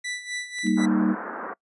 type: tone with tremolo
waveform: sawtooth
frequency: 1975.5 Hz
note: B6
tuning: in tune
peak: -24 dBFS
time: 0.04-0.86 s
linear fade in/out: 10 ms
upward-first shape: sine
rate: 3.9 Hz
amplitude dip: 75%
type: clicks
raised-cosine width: 0.2 ms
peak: -30 dBFS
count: 2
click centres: 0.586 / 0.668 s
type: chord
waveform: sine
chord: Eb major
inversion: first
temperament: equal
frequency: 196 / 233.1 / 311.1 Hz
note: G3 / Bb3 / Eb4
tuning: 0 / 0 / 0 cents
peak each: -23 dBFS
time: 0.63-1.16 s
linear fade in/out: 50 ms
type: band-pass noise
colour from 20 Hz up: white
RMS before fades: -34 dBFS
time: 0.77-1.54 s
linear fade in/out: 10 ms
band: 200 to 1600 Hz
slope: 48 dB/octave
effects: noise-tail reverb RT60 0.1 s tail -24 dB re dry + resampled to 24000 Hz